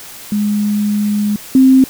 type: tone pair in turn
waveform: sine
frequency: 207.7 / 262.6 Hz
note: G#3 / C4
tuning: 0 / +6 cents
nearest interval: major third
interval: 406 cents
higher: second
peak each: -12 / -4 dBFS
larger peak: second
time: 0.32-1.36 / 1.55-1.84 s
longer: first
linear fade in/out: 2 ms
effects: white hiss -33 dBFS RMS until 1.89 s